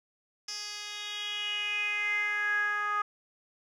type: tone with band-pass filter sweep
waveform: 10% pulse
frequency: 415.3 Hz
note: G#4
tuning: in tune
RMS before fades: -32 dBFS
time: 0.48-3.02 s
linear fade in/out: 5 ms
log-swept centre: 5100 to 1300 Hz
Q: 6.7
effects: none